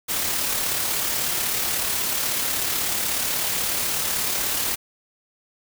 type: noise with amplitude modulation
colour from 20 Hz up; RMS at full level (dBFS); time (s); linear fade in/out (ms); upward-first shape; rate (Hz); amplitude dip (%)
white; -23; 0.08-4.76; 20; sine; 36.3; 30
effects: none